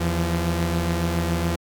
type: tone pair together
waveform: sawtooth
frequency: 82.1 / 171.37 Hz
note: E2 / F3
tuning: -6 / -32 cents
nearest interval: octave + minor second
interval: 1274 cents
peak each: -20 dBFS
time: 0-1.56 s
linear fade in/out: 10 ms
effects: Opus 48 kbps